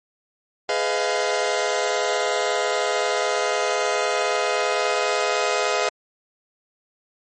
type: chord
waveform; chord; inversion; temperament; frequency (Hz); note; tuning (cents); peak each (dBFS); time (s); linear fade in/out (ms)
sawtooth; F half-diminished seventh; first; just; 419.1 / 502.9 / 628.6 / 698.5; Ab4 / Cb5 / Eb5 / F5; +16 / +31 / +18 / 0; -22; 0.69-5.89; 2
effects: MP3 32 kbps